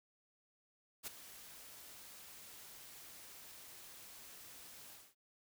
white noise with ADSR envelope, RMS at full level -42 dBFS, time 1.03-5.15 s, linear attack 41 ms, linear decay 12 ms, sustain -13 dB, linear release 230 ms, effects none

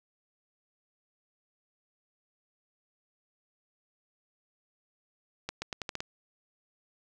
accelerating click train, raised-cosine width 0.2 ms, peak -17 dBFS, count 7, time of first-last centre 5.49-6.005 s, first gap 130 ms, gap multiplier 0.83, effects none

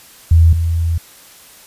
sine tone pair in turn, 82.41 / 83.03 Hz, E2 / E2, 0 / +13 cents, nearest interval unison, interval 13 cents, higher second, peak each -5 / -13 dBFS, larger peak first, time 0.31-0.53 / 0.53-0.98 s, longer second, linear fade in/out 5 ms, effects white hiss -42 dBFS RMS until 1.66 s + resampled to 32000 Hz

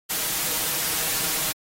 white noise with comb filter, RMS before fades -25 dBFS, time 0.09-1.53 s, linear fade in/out 20 ms, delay 6.3 ms, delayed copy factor +0.6, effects AAC 48 kbps

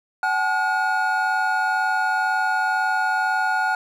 triangle tone cluster, 754 / 856 / 1440 Hz, F#5 / A5 / F#6, +32 / -48 / -47 cents, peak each -22 / -23 / -20 dBFS, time 0.23-3.75 s, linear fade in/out 2 ms, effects none

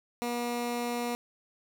15% pulse tone, 240 Hz, B3, 49 cents flat, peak -24 dBFS, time 0.22-1.15 s, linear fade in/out 0 ms, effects none

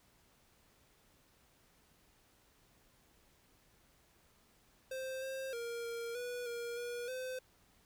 square tone with pitch steps, 524 / 531 / 468.9 / 466.2 / 488.9 / 472.6 / 480.7 / 513 Hz, C5 / C5 / A#4 / A#4 / B4 / A#4 / B4 / C5, +2 / +25 / +10 / 0 / -18 / +24 / -47 / -34 cents, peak -40 dBFS, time 4.91-7.39 s, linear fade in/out 5 ms, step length 310 ms, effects pink hiss -69 dBFS RMS until 7.85 s

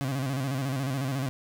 30% pulse tone with vibrato, 134.2 Hz, C3, 44 cents sharp, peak -25 dBFS, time 0.01-1.29 s, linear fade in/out 0 ms, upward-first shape square, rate 14 Hz, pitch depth 75 cents each way, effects none

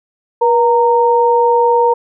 sine tone pair together, 480.3 / 924.7 Hz, B4 / A#5, -48 / -14 cents, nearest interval major seventh, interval 1134 cents, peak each -11 dBFS, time 0.41-1.94 s, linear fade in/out 10 ms, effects none

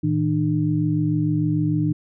sine tone cluster, 111.3 / 158 / 301.2 Hz, A2 / D#3 / D4, +20 / +27 / +44 cents, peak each -25 / -21 / -22 dBFS, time 0.03-1.93 s, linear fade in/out 10 ms, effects none

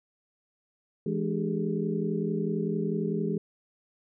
sine tone cluster, 166.2 / 210.8 / 295.3 / 392.8 / 423.9 Hz, E3 / G#3 / D4 / G4 / G#4, +15 / +26 / +10 / +4 / +35 cents, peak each -31 / -31 / -37 / -33 / -35 dBFS, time 1.06-3.38 s, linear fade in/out 5 ms, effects none

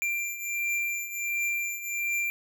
square beating tone pair, 2369 / 2370.4 Hz, D7 / D7, +14 / +15 cents, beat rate 1.4 Hz, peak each -35 / -30 dBFS, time 0.02-2.3 s, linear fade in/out 0 ms, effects none

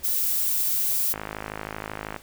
violet noise, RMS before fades -24 dBFS, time 0.03-1.14 s, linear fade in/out 20 ms
click train, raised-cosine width 0.5 ms, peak -16 dBFS, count 55, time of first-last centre 1.14-2.163 s, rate 52.8 Hz
effects pink hiss -49 dBFS RMS until 2.22 s

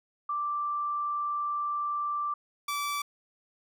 sine / sawtooth tone pair in turn, 1174.7 / 1157.9 Hz, D6 / D6, 0 / -25 cents, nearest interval unison, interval 25 cents, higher first, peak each -28 / -26 dBFS, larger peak second, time 0.29-2.34 / 2.68-3.02 s, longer first, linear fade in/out 5 ms, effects none

